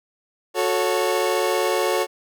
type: chord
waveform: 30% pulse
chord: F# minor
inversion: none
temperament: equal with one note detuned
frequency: 364.9 / 440 / 554.4 Hz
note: F#4 / A4 / C#5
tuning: -24 / 0 / 0 cents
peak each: -21 dBFS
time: 0.54-2.07 s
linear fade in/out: 50 ms
effects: none